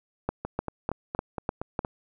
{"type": "two click trains", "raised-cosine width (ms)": 1, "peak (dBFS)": [-17, -12], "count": [7, 6], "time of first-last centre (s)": [[0.45, 1.849], [0.29, 1.792]], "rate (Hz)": [4.29, 3.33], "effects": []}